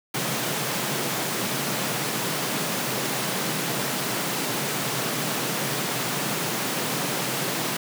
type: high-pass noise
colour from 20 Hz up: pink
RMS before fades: -27 dBFS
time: 0.14-7.77 s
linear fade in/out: 5 ms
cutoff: 120 Hz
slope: 96 dB/octave
effects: none